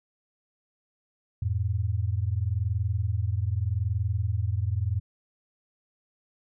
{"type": "tone pair together", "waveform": "sine", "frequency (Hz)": [87.9, 108.73], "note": ["F2", "A2"], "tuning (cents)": [12, -20], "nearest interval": "major third", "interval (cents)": 368, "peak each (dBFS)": -27, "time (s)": [1.42, 5], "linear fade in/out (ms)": 5, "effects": []}